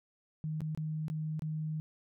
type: tone with dropouts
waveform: sine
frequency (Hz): 155.56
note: D#3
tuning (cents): 0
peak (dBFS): -33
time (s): 0.44-1.8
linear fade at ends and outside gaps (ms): 0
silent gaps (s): 0.606-0.617 / 0.749-0.775 / 1.082-1.1 / 1.394-1.421
effects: none